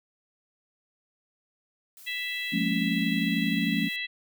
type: noise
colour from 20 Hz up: blue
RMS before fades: -49 dBFS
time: 1.97-3.96 s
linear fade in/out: 0 ms
type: harmonic tone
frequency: 660 Hz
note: E5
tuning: 2 cents sharp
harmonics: 3 / 4 / 5 / 6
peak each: -33 / -35 / -37 / -39 dBFS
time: 2.06-4.07 s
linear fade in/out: 20 ms
type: chord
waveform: sine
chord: Bb minor seventh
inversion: second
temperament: equal with one note detuned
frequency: 174.61 / 207.7 / 227.5 / 277.2 Hz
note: F3 / Ab3 / Bb3 / Db4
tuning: 0 / 0 / -42 / 0 cents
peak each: -30 dBFS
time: 2.52-3.89 s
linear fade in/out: 20 ms
effects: none